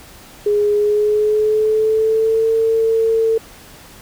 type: tone with pitch glide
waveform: sine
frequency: 414.6 to 449.5 Hz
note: G#4 to A4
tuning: -3 to +37 cents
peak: -12 dBFS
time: 0.46-3.38 s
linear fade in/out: 5 ms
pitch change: +140 cents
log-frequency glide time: 0.74-2.49 s
effects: pink hiss -41 dBFS RMS until 4.01 s